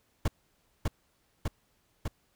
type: noise with echo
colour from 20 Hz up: brown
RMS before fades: -24 dBFS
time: 0.25-0.28 s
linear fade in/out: 5 ms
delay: 600 ms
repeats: 3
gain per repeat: -2 dB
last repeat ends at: 2.08 s
effects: pink hiss -71 dBFS RMS until 2.35 s